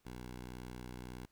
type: tone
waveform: 10% pulse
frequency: 61.74 Hz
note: B1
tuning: in tune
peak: -37 dBFS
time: 0.05-1.26 s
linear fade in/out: 10 ms
effects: pink hiss -75 dBFS RMS until 1.31 s